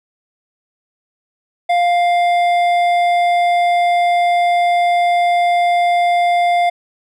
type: tone with hard clipping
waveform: sine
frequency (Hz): 700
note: F5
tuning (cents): +4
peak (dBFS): -13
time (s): 1.69-6.7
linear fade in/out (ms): 10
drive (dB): 9
effects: none